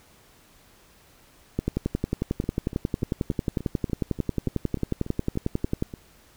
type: two click trains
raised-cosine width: 3 ms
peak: -11 / -22 dBFS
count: 48 / 13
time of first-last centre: 1.59-5.824 / 2.44-5.939 s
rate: 11.1 / 3.43 Hz
effects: pink hiss -56 dBFS RMS until 6.36 s